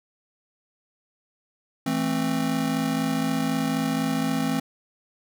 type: chord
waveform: square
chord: A minor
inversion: second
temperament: just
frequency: 165 / 220 / 264 Hz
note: E3 / A3 / C4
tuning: +2 / 0 / +16 cents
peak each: -30 / -29 / -26 dBFS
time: 1.86-4.6 s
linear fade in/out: 5 ms
effects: none